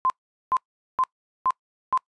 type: tone bursts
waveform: sine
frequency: 1035 Hz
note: C6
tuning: 19 cents flat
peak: -18 dBFS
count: 5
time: 0.05-1.975 s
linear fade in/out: 0 ms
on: 49 ms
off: 420 ms
effects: noise-tail reverb RT60 0.1 s tail -25 dB re dry + resampled to 22050 Hz